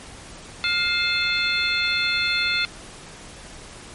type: harmonic tone with a mistuned harmonic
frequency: 704 Hz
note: F5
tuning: 14 cents sharp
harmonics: 2 / 3 / 4 / 5 / 6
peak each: -26 / -26 / -26 / -26 / -26 dBFS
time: 0.64-2.65 s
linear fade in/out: 0 ms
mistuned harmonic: 4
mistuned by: -130 cents
effects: pink hiss -41 dBFS RMS until 3.94 s + MP3 48 kbps